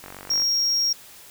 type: click train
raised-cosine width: 0.5 ms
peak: -23 dBFS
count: 19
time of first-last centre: 0.04-0.421 s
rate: 47.3 Hz
type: tone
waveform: triangle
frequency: 5588 Hz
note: F8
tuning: in tune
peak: -18 dBFS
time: 0.3-0.93 s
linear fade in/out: 5 ms
effects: white hiss -46 dBFS RMS until 1.3 s